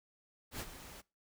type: noise with ADSR envelope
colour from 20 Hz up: pink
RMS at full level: -40 dBFS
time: 0.51-1.02 s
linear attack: 88 ms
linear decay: 53 ms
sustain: -11 dB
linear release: 23 ms
effects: noise-tail reverb RT60 0.3 s tail -24 dB re dry

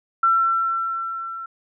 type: tone with level ramp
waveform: sine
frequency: 1348 Hz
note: E6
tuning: 38 cents sharp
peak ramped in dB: -13 to -30 dBFS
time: 0.23-1.46 s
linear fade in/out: 5 ms
effects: none

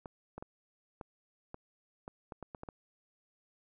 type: clicks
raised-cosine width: 1 ms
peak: -29 dBFS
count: 11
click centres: 0.058 / 0.38 / 0.425 / 1.012 / 1.544 / 2.079 / 2.322 / 2.427 / 2.548 / 2.634 / 2.688 s
effects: none

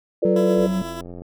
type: chord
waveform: sine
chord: B half-diminished seventh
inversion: second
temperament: equal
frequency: 349.2 / 440 / 493.9 / 587.3 Hz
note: F4 / A4 / B4 / D5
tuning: 0 / 0 / 0 / 0 cents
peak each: -22 dBFS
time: 0.22-0.67 s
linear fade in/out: 10 ms
type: tone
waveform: triangle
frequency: 187.4 Hz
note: F#3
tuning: 22 cents sharp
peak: -18 dBFS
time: 0.25-0.82 s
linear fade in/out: 2 ms
type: tone with tremolo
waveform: 15% pulse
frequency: 334.3 Hz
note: E4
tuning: 24 cents sharp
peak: -23 dBFS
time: 0.36-1.01 s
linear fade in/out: 2 ms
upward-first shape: sine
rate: 8.1 Hz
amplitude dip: 30%
type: click train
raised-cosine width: 2 ms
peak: -24 dBFS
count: 57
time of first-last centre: 0.58-1.219 s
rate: 87.6 Hz
effects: none

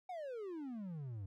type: exponential sweep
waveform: triangle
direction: down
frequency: 760 to 92.5 Hz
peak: -40 dBFS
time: 0.09-1.26 s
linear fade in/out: 5 ms
effects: none

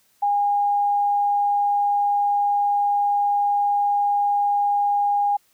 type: tone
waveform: sine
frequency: 815 Hz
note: G#5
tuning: 33 cents flat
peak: -17 dBFS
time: 0.22-5.37 s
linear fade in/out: 10 ms
effects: white hiss -62 dBFS RMS until 5.53 s

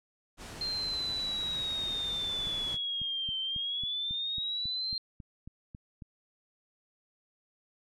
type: noise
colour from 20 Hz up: pink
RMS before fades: -44 dBFS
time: 0.37-2.78 s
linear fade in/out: 50 ms
type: linear two-way sweep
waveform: sine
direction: down then up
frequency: 4186 to 3103 to 4186 Hz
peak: -31 dBFS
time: 0.61-4.98 s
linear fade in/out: 2 ms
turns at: 3.39 s
type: click train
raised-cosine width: 5 ms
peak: -32 dBFS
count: 14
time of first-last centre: 2.47-6.022 s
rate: 3.66 Hz
effects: low-pass 9000 Hz 12 dB/octave

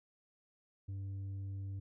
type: tone with tanh clipping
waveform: sine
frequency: 97.7 Hz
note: G2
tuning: 5 cents flat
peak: -40 dBFS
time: 0.88-1.8 s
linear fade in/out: 10 ms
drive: 4 dB
effects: none

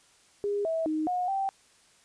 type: tone with pitch steps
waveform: sine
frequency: 407.5 / 650 / 311.1 / 723 / 779 Hz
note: G#4 / E5 / D#4 / F#5 / G5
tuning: -33 / -24 / 0 / -40 / -11 cents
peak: -26 dBFS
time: 0.44-1.49 s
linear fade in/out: 0 ms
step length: 210 ms
effects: white hiss -61 dBFS RMS until 2.04 s + resampled to 22050 Hz

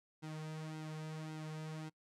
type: tone with flanger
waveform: sawtooth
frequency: 156.2 Hz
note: D#3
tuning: 7 cents sharp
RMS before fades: -45 dBFS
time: 0.22-1.9 s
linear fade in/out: 20 ms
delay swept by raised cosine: 1.7 to 3.7 ms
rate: 1.8 Hz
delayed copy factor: -0.7
effects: noise-tail reverb RT60 0.1 s tail -24 dB re dry + low-pass 9000 Hz 12 dB/octave

